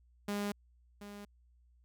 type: tone with echo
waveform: sawtooth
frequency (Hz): 204.1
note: G#3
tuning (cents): -30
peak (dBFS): -30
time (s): 0.28-0.52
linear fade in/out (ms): 5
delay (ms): 730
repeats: 1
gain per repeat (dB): -12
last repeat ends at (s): 1.25
effects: added 60 Hz sine -63 dBFS peak until 1.84 s